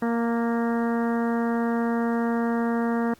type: harmonic tone with a mistuned harmonic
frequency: 233.1 Hz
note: A#3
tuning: in tune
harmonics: 1 / 2 / 3 / 4 / 5 / 6 / 7 / 8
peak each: -23 / -29 / -33 / -35 / -37 / -39 / -40 / -41 dBFS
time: 0.02-3.14 s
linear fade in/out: 5 ms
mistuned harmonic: 4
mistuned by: -16 cents
effects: pink hiss -56 dBFS RMS until 3.19 s + Opus 48 kbps